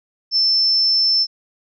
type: tone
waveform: sine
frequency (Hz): 5310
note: E8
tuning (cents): +12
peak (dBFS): -13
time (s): 0.31-1.27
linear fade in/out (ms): 50
effects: none